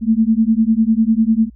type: beating tone pair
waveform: sine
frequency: 217.9 / 227.9 Hz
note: A3 / A#3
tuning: -17 / -39 cents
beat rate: 10 Hz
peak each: -14 dBFS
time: 0.01-1.5 s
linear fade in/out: 50 ms
effects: added 59 Hz sine -40 dBFS peak until 1.55 s